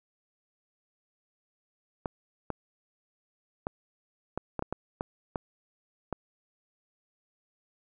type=clicks; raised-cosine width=1 ms; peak=-17 dBFS; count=10; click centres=2.058 / 2.503 / 3.669 / 4.376 / 4.593 / 4.624 / 4.726 / 5.009 / 5.358 / 6.127 s; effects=none